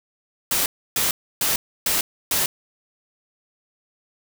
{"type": "noise bursts", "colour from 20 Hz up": "white", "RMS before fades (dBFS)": -21, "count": 5, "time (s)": [0.51, 2.46], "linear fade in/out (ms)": 2, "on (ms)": 150, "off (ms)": 300, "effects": []}